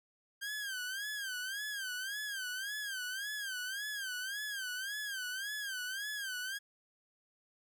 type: tone with vibrato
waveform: sawtooth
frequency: 1588 Hz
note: G6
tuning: 22 cents sharp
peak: -34 dBFS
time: 0.41-6.59 s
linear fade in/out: 20 ms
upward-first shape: sine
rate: 1.8 Hz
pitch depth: 130 cents each way
effects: none